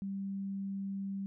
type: tone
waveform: sine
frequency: 196 Hz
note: G3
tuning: in tune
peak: -35 dBFS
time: 0.02-1.26 s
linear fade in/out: 0 ms
effects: none